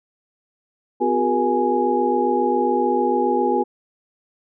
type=tone cluster; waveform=sine; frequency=253.3 / 360.7 / 407.9 / 475.7 / 832 Hz; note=B3 / F#4 / G#4 / A#4 / G#5; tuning=+44 / -44 / -31 / +35 / +3 cents; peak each=-24 / -22 / -24 / -24 / -21 dBFS; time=1-3.64 s; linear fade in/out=20 ms; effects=none